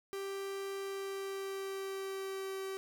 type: tone with pitch glide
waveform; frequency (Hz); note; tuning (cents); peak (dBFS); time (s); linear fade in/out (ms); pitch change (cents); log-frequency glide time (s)
45% pulse; 392 to 385.5; G4 to G4; 0 to -29; -38; 0.13-2.77; 0; -29; 0.78-2.6
effects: 12-bit